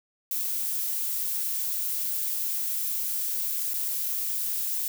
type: noise with dropouts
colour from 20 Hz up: violet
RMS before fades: -29 dBFS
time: 0.31-4.88 s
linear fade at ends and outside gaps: 2 ms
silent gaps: 3.736-3.74 s
effects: none